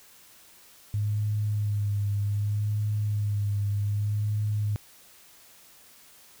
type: tone with vibrato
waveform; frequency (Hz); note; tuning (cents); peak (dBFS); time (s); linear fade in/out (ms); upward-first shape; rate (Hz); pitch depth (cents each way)
sine; 103.6; G#2; -4; -24; 0.94-4.76; 0; sine; 0.65; 32
effects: white hiss -54 dBFS RMS until 6.4 s